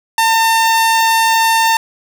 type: tone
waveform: sawtooth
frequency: 903 Hz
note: A5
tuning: 45 cents sharp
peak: -6 dBFS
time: 0.18-1.77 s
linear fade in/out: 2 ms
effects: none